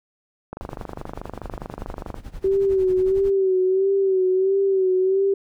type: click train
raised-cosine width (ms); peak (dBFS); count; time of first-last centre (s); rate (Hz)
1; -17; 41; 0.53-2.143; 24.8
type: noise with tremolo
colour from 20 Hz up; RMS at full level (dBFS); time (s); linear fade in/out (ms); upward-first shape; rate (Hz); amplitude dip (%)
brown; -34; 0.61-3.3; 0; sine; 11; 85
type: tone with vibrato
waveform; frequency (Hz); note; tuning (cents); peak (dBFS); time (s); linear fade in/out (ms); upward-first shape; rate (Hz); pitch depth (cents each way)
sine; 381.7; G4; -46; -16; 2.44-5.34; 5; sine; 1.5; 53
effects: none